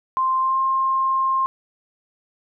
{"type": "tone with pitch glide", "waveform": "sine", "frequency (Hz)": [1046.5, 1061.1], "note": ["C6", "C6"], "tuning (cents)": [0, 24], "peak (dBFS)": -17, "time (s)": [0.17, 1.46], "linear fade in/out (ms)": 0, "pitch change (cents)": 24, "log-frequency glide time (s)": [0.4, 0.59], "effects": []}